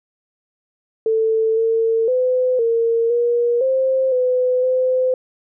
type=tone with pitch steps; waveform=sine; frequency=444.1 / 451.9 / 507 / 460.1 / 476.7 / 526 / 504 / 512 Hz; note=A4 / A4 / B4 / A#4 / A#4 / C5 / B4 / C5; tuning=+16 / +46 / +45 / -23 / +39 / +9 / +35 / -38 cents; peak=-14 dBFS; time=1.06-5.14 s; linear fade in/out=2 ms; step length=510 ms; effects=none